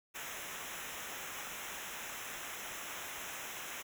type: noise with comb filter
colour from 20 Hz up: pink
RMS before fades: -44 dBFS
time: 0.14-3.83 s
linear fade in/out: 20 ms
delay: 0.22 ms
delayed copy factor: -0.9
effects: none